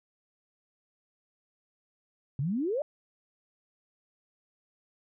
sine exponential sweep, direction up, 126.4 to 622.3 Hz, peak -27 dBFS, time 2.39-2.82 s, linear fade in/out 2 ms, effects none

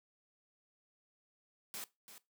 white noise with echo, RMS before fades -44 dBFS, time 1.74-1.84 s, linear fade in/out 0 ms, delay 340 ms, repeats 1, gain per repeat -11 dB, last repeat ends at 2.18 s, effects noise-tail reverb RT60 0.2 s tail -18 dB re dry + high-pass 150 Hz 12 dB/octave

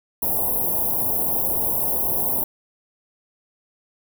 white band-stop noise, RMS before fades -22 dBFS, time 0.22-2.44 s, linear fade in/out 5 ms, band 940 to 11000 Hz, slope 48 dB/octave, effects none

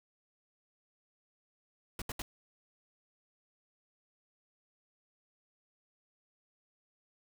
pink noise bursts, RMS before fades -39 dBFS, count 3, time 1.99-2.22 s, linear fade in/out 2 ms, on 28 ms, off 73 ms, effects none

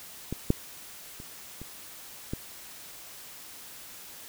clicks, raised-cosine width 3 ms, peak -18 / -8 / -30 / -27 / -18 dBFS, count 5, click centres 0.326 / 0.504 / 1.201 / 1.616 / 2.335 s, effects white hiss -46 dBFS RMS until 4.28 s

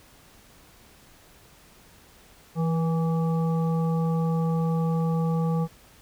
harmonic tone with a mistuned harmonic, 164.81 Hz, E3, in tune, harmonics 1 / 3 / 5 / 7, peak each -22 / -32 / -36 / -39 dBFS, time 2.55-5.68 s, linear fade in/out 50 ms, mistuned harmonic 3, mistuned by -35 cents, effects pink hiss -54 dBFS RMS until 6.01 s

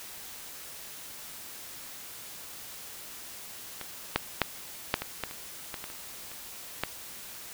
clicks, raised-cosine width 0.3 ms, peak -21 / -7 / -6 / -7 / -16 / -14 / -26 / -19 / -22 / -28 / -29 / -11 dBFS, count 12, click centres 3.813 / 4.16 / 4.417 / 4.941 / 5.02 / 5.237 / 5.311 / 5.742 / 5.841 / 5.901 / 6.316 / 6.836 s, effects white hiss -44 dBFS RMS until 7.53 s

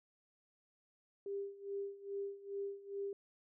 sine tone with tremolo, 398.5 Hz, G4, 28 cents sharp, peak -37 dBFS, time 1.26-3.13 s, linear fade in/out 2 ms, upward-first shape sine, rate 2.4 Hz, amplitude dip 85%, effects none

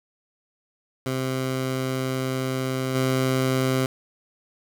15% pulse tone with level steps, 130.81 Hz, C3, in tune, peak -18 / -14 dBFS, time 1.06-3.86 s, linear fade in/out 2 ms, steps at 2.94 s, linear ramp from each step 20 ms, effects none

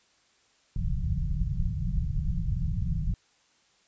pink low-pass noise, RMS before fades -28 dBFS, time 0.76-3.14 s, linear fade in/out 2 ms, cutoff 180 Hz, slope 96 dB/octave, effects white hiss -65 dBFS RMS until 3.87 s + resampled to 16000 Hz

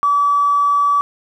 triangle tone with tanh clipping, 1148 Hz, D6, 40 cents flat, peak -11 dBFS, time 0.03-1.01 s, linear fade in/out 0 ms, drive 2 dB, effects none

